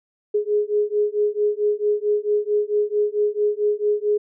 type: beating tone pair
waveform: sine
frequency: 415.3 / 419.8 Hz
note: G#4 / G#4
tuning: 0 / +19 cents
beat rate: 4.5 Hz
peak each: -21 dBFS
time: 0.34-4.18 s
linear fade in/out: 10 ms
effects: none

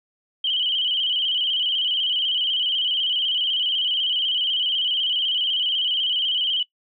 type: tone with vibrato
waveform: sine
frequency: 3064 Hz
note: G7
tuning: 40 cents flat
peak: -19 dBFS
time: 0.44-6.63 s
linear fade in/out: 5 ms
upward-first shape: square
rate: 16 Hz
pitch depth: 58 cents each way
effects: noise-tail reverb RT60 0.1 s tail -20 dB re dry

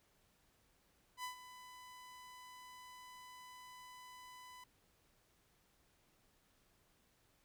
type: tone with ADSR envelope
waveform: sawtooth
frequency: 1000 Hz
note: B5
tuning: 21 cents sharp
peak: -37 dBFS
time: 1.17-4.64 s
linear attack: 69 ms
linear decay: 110 ms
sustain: -13 dB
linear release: 4 ms
effects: pink hiss -74 dBFS RMS until 7.44 s

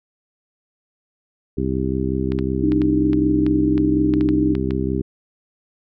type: harmonic tone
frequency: 65.41 Hz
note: C2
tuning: in tune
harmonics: 1 / 2 / 3 / 4 / 5 / 6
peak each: -26 / -26 / -26 / -26 / -26 / -26 dBFS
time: 1.57-5.02 s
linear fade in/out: 10 ms
type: clicks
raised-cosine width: 0.3 ms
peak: -17 dBFS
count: 12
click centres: 2.32 / 2.389 / 2.72 / 2.818 / 3.132 / 3.465 / 3.779 / 4.138 / 4.21 / 4.289 / 4.552 / 4.708 s
type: tone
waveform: sine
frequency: 302.9 Hz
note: D#4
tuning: 46 cents flat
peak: -16 dBFS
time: 2.62-4.55 s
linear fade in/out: 20 ms
effects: none

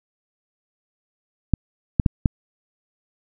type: clicks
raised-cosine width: 5 ms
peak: -3 dBFS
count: 4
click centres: 1.537 / 1.998 / 2.062 / 2.258 s
effects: none

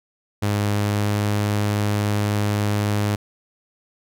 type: tone with pitch glide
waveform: sawtooth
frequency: 103 to 103.66 Hz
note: G#2 to G#2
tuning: -14 to -3 cents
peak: -15 dBFS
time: 0.42-3.16 s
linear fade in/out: 10 ms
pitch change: +11 cents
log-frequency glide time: 0.74-1.21 s
effects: none

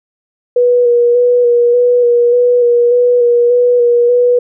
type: tone with vibrato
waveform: sine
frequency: 483.8 Hz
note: B4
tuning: 36 cents flat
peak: -6 dBFS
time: 0.56-4.39 s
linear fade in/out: 5 ms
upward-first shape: square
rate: 1.7 Hz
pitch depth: 19 cents each way
effects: none

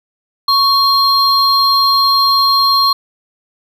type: tone pair together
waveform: triangle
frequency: 1108.7 / 4197 Hz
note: C#6 / C8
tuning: 0 / +5 cents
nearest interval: octave + major seventh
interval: 2305 cents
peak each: -10 dBFS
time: 0.48-2.93 s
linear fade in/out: 5 ms
effects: none

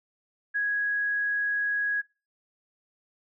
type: tone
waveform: sine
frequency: 1661.2 Hz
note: G#6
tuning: in tune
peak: -24 dBFS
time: 0.54-2.02 s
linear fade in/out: 20 ms
effects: noise-tail reverb RT60 0.3 s tail -22 dB re dry

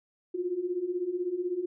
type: beating tone pair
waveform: sine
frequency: 345.8 / 361.8 Hz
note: F4 / F#4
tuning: -17 / -39 cents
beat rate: 16 Hz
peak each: -34 / -30 dBFS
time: 0.34-1.66 s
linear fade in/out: 10 ms
effects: none

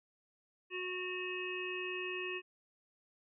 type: harmonic tone with a mistuned harmonic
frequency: 365.6 Hz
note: F#4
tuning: 21 cents flat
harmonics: 1 / 3 / 5 / 7 / 8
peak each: -41 / -49 / -46 / -41 / -47 dBFS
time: 0.7-2.42 s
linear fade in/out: 50 ms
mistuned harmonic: 8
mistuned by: -57 cents
effects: none

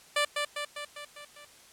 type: tone with echo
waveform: 10% pulse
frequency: 587 Hz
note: D5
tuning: 1 cent flat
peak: -16 dBFS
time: 0.16-0.25 s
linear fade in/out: 5 ms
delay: 200 ms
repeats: 6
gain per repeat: -4 dB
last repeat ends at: 1.45 s
effects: white hiss -55 dBFS RMS until 1.72 s + low-pass 10000 Hz 12 dB/octave

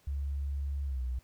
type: tone with pitch glide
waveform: sine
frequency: 70 to 62.36 Hz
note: C#2 to B1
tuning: +18 to +17 cents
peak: -31 dBFS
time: 0.07-1.19 s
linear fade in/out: 5 ms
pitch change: -201 cents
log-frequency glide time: 0.86-1.02 s
effects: pink hiss -66 dBFS RMS until 1.23 s

